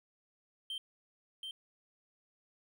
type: tone with echo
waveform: triangle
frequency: 3136 Hz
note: G7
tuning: in tune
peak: -36 dBFS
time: 0.7-0.78 s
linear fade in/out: 2 ms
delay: 730 ms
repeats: 1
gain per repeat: -3 dB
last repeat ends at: 1.51 s
effects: none